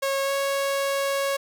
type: tone with pitch glide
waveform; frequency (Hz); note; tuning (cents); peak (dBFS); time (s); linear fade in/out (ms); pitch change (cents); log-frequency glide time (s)
sawtooth; 547 to 553; C#5 to C#5; -23 to -4; -19; 0.02-1.37; 10; +19; 0.23-0.32
effects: none